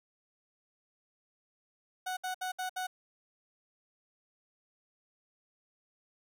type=tone bursts; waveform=30% pulse; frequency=740 Hz; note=F#5; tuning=in tune; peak=-31 dBFS; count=5; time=2.06-2.87 s; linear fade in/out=10 ms; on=110 ms; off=65 ms; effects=none